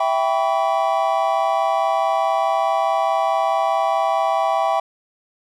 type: chord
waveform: triangle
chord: C# half-diminished seventh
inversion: first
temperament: equal with one note detuned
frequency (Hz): 659.3 / 784 / 987.8 / 1136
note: E5 / G5 / B5 / C#6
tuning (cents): 0 / 0 / 0 / +42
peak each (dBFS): -19 / -18 / -23 / -23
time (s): 0-4.8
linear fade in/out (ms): 5
effects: none